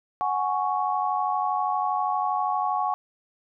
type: chord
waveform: sine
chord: F# suspended second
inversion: none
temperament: just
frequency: 740 / 832.5 / 1110 Hz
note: F#5 / G#5 / C#6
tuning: 0 / +4 / +2 cents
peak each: -27 dBFS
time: 0.21-2.94 s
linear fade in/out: 0 ms
effects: none